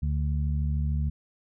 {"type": "harmonic tone", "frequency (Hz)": 73.42, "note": "D2", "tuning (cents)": 0, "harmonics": [1, 2, 3], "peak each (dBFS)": [-25, -30, -38], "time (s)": [0.02, 1.1], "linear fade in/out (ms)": 10, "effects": []}